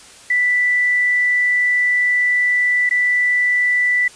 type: tone with dropouts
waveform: sine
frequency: 1975.5 Hz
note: B6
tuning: in tune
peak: -13 dBFS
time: 0.3-4.08 s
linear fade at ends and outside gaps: 5 ms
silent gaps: 2.893-2.909 s
effects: white hiss -42 dBFS RMS until 4.15 s + resampled to 22050 Hz